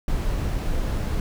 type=noise; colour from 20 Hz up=brown; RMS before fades=-24 dBFS; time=0.08-1.2 s; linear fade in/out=2 ms; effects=none